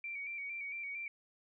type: tone with vibrato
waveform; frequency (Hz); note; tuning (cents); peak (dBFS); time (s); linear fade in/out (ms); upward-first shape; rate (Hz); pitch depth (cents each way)
sine; 2300; D7; -37; -39; 0.04-1.08; 2; square; 4.4; 41
effects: none